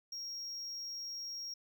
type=tone; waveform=triangle; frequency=5590 Hz; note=F8; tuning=1 cent sharp; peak=-39 dBFS; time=0.12-1.54 s; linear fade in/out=5 ms; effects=none